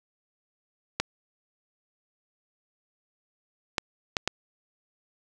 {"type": "clicks", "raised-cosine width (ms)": 0.2, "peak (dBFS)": -7, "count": 4, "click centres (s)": [1, 3.782, 4.168, 4.276], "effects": []}